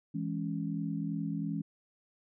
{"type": "chord", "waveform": "sine", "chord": "C# minor", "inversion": "first", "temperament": "equal", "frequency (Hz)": [164.81, 207.7, 277.2], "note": ["E3", "G#3", "C#4"], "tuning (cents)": [0, 0, 0], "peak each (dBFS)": [-35, -37, -37], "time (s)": [0.14, 1.62], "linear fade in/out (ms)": 10, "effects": []}